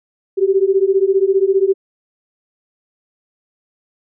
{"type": "beating tone pair", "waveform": "sine", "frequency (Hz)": [380, 395], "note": ["F#4", "G4"], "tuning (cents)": [46, 13], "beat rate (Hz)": 15, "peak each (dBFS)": -14, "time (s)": [0.37, 1.74], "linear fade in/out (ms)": 20, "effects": []}